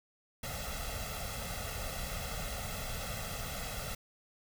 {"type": "noise with comb filter", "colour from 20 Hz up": "pink", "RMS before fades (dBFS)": -39, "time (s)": [0.43, 3.95], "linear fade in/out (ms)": 5, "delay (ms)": 1.5, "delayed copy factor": 0.85, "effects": []}